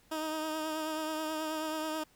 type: tone with vibrato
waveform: 15% pulse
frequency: 312.9 Hz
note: D#4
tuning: 10 cents sharp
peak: -27 dBFS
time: 0.11-2.04 s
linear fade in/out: 10 ms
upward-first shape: triangle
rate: 9.3 Hz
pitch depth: 33 cents each way
effects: pink hiss -65 dBFS RMS until 2.15 s